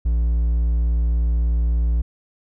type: tone with hard clipping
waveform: triangle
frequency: 58.27 Hz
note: A#1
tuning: in tune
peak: -17 dBFS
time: 0.05-2.02 s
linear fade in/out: 10 ms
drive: 6 dB
effects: none